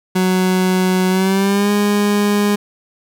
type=tone with pitch glide; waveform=30% pulse; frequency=185.2 to 205.5 Hz; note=F#3 to G#3; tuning=+2 to -18 cents; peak=-10 dBFS; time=0.15-2.56 s; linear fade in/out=10 ms; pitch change=+180 cents; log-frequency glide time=1.09-1.71 s; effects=none